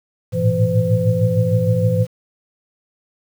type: tone cluster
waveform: sine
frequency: 105 / 111.6 / 118 / 168.4 / 509 Hz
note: G#2 / A2 / A#2 / E3 / C5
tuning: +19 / +25 / +22 / +37 / -48 cents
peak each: -20 dBFS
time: 0.32-2.07 s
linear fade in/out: 50 ms
effects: 7-bit